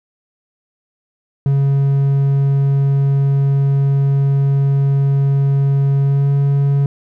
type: tone with pitch glide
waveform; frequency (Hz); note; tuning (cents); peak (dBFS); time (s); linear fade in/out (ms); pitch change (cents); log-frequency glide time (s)
triangle; 138.59 to 140.2; C#3 to C#3; 0 to +20; -9; 1.46-6.86; 2; +20; 6.03-6.3
effects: none